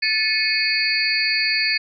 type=tone cluster; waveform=sine; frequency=1750 / 2194 / 2500 / 4355 / 4665 Hz; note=A6 / C#7 / D#7 / C#8 / D8; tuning=-10 / -18 / +8 / -31 / -12 cents; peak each=-24 dBFS; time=0.02-1.78 s; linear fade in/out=10 ms; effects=none